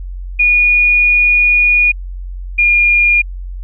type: tone pair in turn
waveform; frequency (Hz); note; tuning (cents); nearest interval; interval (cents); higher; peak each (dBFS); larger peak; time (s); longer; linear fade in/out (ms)
sine; 2448 / 2420; D#7 / D#7; -29 / -49; unison; 20; first; -7; neither; 0.39-1.92 / 2.58-3.22; first; 10
effects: added 45 Hz sine -22 dBFS peak until 3.63 s